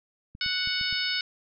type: clicks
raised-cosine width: 5 ms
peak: -31 dBFS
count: 5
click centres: 0.351 / 0.462 / 0.674 / 0.812 / 0.927 s
type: harmonic tone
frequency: 740 Hz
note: F#5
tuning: in tune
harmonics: 2 / 3 / 4 / 5 / 6 / 7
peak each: -33 / -33 / -33 / -33 / -33 / -33 dBFS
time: 0.41-1.21 s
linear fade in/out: 2 ms
effects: none